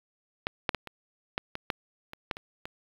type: clicks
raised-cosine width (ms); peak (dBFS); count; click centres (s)
0.3; -12 / -8 / -13 / -23 / -12 / -18 / -11 / -24 / -12 / -24 / -21; 11; 0.469 / 0.692 / 0.747 / 0.873 / 1.379 / 1.554 / 1.702 / 2.134 / 2.312 / 2.369 / 2.655
effects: low-pass 5000 Hz 12 dB/octave + 7-bit